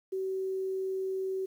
sine tone with quantisation, 380.5 Hz, F#4, 48 cents sharp, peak -30 dBFS, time 0.12-1.46 s, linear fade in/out 10 ms, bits 10, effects none

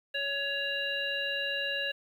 harmonic tone, 559 Hz, C#5, 14 cents sharp, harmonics 1 / 3 / 5 / 7, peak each -38 / -34 / -33 / -39 dBFS, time 0.14-1.92 s, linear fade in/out 10 ms, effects 10-bit

